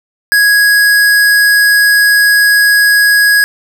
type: tone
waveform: square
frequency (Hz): 1661.2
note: G#6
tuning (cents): 0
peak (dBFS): -6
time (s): 0.32-3.44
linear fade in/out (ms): 0
effects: none